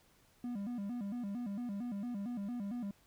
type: tone with vibrato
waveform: triangle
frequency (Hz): 220.5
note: A3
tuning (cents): +4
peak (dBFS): -35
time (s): 0.44-2.91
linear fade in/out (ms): 2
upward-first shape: square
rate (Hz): 4.4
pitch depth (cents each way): 170
effects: pink hiss -68 dBFS RMS until 3.06 s